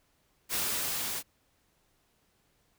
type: noise with level ramp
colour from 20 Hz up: white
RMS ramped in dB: -30 to -35 dBFS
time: 0.49-1.23 s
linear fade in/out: 50 ms
effects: pink hiss -71 dBFS RMS until 2.78 s